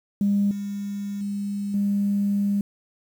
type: tone with level steps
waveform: sine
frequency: 201.7 Hz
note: G3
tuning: 50 cents sharp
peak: -17 / -27 / -25 / -19 dBFS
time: 0.21-2.61 s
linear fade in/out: 2 ms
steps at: 0.51 / 1.21 / 1.74 s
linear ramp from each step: 2 ms
effects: tanh soft clip ceiling -13 dBFS + 8-bit